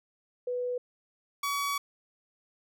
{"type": "tone pair in turn", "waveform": ["sine", "sawtooth"], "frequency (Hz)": [493.9, 1133.4], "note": ["B4", "C#6"], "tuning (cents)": [0, 38], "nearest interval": "octave + major second", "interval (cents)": 1438, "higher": "second", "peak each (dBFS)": [-29, -25], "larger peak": "second", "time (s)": [[0.47, 0.78], [1.43, 1.78]], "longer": "second", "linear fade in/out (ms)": 5, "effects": []}